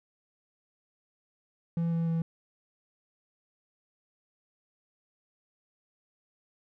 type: tone with pitch steps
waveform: triangle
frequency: 167.7 / 166.25 / 164.82 Hz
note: E3 / E3 / E3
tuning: +30 / +15 / 0 cents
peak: -24 dBFS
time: 1.77-2.22 s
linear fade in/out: 2 ms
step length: 150 ms
effects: none